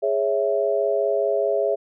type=chord; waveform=sine; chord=C# minor; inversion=second; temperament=equal; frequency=415.3 / 554.4 / 659.3 Hz; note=G#4 / C#5 / E5; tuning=0 / 0 / 0 cents; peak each=-23 dBFS; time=0.02-1.76 s; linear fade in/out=20 ms; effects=none